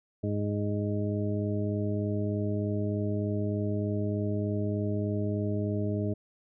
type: harmonic tone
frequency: 103.3 Hz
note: G#2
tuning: 9 cents flat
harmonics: 1 / 2 / 3 / 4 / 6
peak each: -30 / -33 / -35 / -36 / -38 dBFS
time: 0.23-6.14 s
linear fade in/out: 10 ms
effects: none